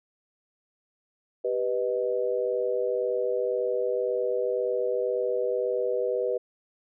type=chord; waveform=sine; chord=G augmented; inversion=none; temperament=equal; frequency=392 / 493.9 / 622.3 Hz; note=G4 / B4 / D#5; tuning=0 / 0 / 0 cents; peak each=-30 / -26 / -32 dBFS; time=1.44-6.38 s; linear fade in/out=10 ms; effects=none